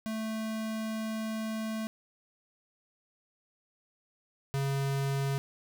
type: tone pair in turn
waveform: square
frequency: 220 / 137.77 Hz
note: A3 / C#3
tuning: 0 / -10 cents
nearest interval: minor sixth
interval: 810 cents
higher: first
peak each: -33 / -29 dBFS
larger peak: second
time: 0.06-1.87 / 4.54-5.38 s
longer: first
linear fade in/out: 0 ms
effects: none